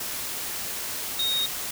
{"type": "tone in noise", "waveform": "sine", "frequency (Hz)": 3729, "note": "A#7", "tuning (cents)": 0, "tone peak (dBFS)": -23, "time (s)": [1.19, 1.46], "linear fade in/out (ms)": 5, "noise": "white", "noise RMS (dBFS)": -32, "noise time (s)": [0, 1.71], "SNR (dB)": 6, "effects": []}